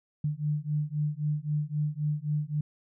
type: beating tone pair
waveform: sine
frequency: 147.8 / 151.6 Hz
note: D3 / D#3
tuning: +11 / -45 cents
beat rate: 3.8 Hz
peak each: -30 / -30 dBFS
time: 0.24-2.61 s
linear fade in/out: 5 ms
effects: none